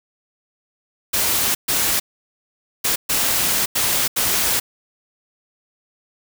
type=noise bursts at uneven times; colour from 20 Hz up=white; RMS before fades=-19 dBFS; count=6; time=1.13-1.55 / 1.68-2 / 2.84-2.96 / 3.09-3.66 / 3.75-4.08 / 4.16-4.6 s; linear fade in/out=10 ms; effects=none